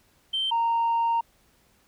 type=tone pair in turn; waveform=sine; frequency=3120 / 925.4 Hz; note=G7 / A#5; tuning=-9 / -13 cents; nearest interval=octave + major sixth; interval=2104 cents; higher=first; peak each=-23 / -19 dBFS; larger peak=second; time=0.33-0.51 / 0.51-1.21 s; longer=second; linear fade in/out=10 ms; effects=tanh soft clip ceiling -19 dBFS + pink hiss -63 dBFS RMS until 1.87 s